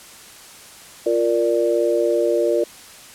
sine chord, Bb major, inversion second, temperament equal, 349.2 / 466.2 / 587.3 Hz, F4 / Bb4 / D5, 0 / 0 / 0 cents, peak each -20 dBFS, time 1.06-2.64 s, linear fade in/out 5 ms, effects white hiss -42 dBFS RMS until 3.14 s + low-pass 11000 Hz 12 dB/octave

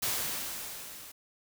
white noise with level ramp, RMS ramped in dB -30 to -48 dBFS, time 0.02-1.12 s, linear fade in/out 10 ms, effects none

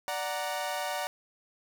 sawtooth chord, D augmented, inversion none, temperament equal, 587.3 / 740 / 932.3 Hz, D5 / F#5 / A#5, 0 / 0 / 0 cents, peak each -32 / -31 / -33 dBFS, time 0.08-1.07 s, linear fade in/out 0 ms, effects none

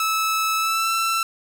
sawtooth tone with pitch glide, 1305 to 1337 Hz, E6 to E6, -18 to +24 cents, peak -16 dBFS, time 0-1.23 s, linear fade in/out 2 ms, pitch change +42 cents, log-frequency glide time 0.57-0.91 s, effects none

